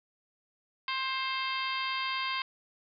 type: harmonic tone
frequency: 528 Hz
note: C5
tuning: 16 cents sharp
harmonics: 2 / 3 / 4 / 5 / 6 / 7 / 8 / 9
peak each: -34 / -41 / -37 / -39 / -39 / -42 / -46 / -42 dBFS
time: 0.88-2.42 s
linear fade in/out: 2 ms
effects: none